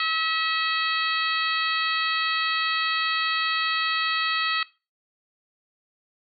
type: harmonic tone with a mistuned harmonic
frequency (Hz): 645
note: E5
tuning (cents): -38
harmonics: 2 / 3 / 4 / 5 / 6 / 7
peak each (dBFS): -27 / -29 / -30 / -31 / -32 / -32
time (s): 0-4.63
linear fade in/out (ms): 2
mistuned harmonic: 7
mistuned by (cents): -32
effects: noise-tail reverb RT60 0.3 s tail -20 dB re dry